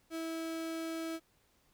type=tone; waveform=35% pulse; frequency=326 Hz; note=E4; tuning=19 cents flat; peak=-35 dBFS; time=0.1-1.2 s; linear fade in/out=50 ms; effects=pink hiss -71 dBFS RMS until 1.73 s